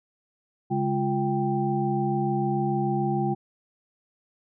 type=tone cluster; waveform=sine; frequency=138.5 / 205.3 / 350.5 / 786 Hz; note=C#3 / G#3 / F4 / G5; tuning=-1 / -20 / +6 / +4 cents; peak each=-28 dBFS; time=0.7-3.35 s; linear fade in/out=20 ms; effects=none